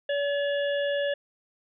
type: harmonic tone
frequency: 570 Hz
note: C#5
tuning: 48 cents sharp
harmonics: 1 / 3 / 5 / 6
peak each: -25 / -33 / -38 / -40 dBFS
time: 0.09-1.14 s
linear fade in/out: 5 ms
effects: none